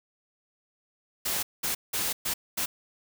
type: noise bursts at uneven times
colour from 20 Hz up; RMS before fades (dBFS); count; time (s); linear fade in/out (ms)
white; -29; 5; 1.25-1.43 / 1.63-1.75 / 1.93-2.13 / 2.25-2.34 / 2.57-2.66; 10
effects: none